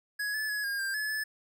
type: tone with pitch steps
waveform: square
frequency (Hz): 1674 / 1732 / 1686 / 1620 / 1588 / 1713 / 1731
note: G#6 / A6 / G#6 / G#6 / G6 / A6 / A6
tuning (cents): +13 / -28 / +26 / -43 / +22 / -47 / -29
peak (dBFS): -31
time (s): 0.19-1.24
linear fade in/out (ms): 10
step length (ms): 150
effects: none